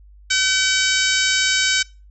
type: harmonic tone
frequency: 762 Hz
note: G5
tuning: 49 cents flat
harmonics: 2 / 3 / 4 / 5 / 6 / 7 / 8 / 9 / 10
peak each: -21 / -23 / -24 / -25 / -26 / -26 / -27 / -28 / -28 dBFS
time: 0.3-1.83 s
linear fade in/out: 10 ms
effects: noise-tail reverb RT60 0.3 s tail -23 dB re dry + added 50 Hz sine -43 dBFS peak until 2.1 s